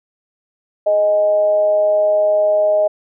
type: tone with amplitude modulation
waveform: sine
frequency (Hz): 622.3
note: D#5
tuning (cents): 0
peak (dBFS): -9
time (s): 0.86-2.88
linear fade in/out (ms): 10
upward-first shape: sine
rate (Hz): 202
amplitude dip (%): 45
effects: none